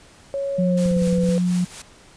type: tone with pitch glide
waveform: sine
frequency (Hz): 554.4 to 502.5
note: C#5 to B4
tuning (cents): 0 to +30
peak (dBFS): -22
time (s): 0.34-1.38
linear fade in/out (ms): 0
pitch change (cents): -170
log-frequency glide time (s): 0.6-1.07
type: tone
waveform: sine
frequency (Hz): 179.1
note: F3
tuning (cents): +44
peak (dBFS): -17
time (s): 0.58-1.65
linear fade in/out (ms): 10
type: noise with tremolo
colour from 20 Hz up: white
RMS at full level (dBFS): -34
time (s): 0.77-1.82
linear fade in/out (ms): 5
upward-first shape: triangle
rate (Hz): 4.1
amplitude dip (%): 70
type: click train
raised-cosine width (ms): 5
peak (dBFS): -20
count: 9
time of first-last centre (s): 0.86-1.29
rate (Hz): 18.6
effects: pink hiss -49 dBFS RMS until 2.16 s + resampled to 22050 Hz